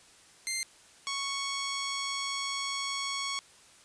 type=tone pair in turn; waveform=10% pulse; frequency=2093 / 1108.7 Hz; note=C7 / C#6; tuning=0 / 0 cents; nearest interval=major seventh; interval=1100 cents; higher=first; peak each=-21 / -23 dBFS; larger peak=first; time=0.47-0.63 / 1.07-3.39 s; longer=second; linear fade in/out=0 ms; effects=white hiss -57 dBFS RMS until 3.84 s + resampled to 22050 Hz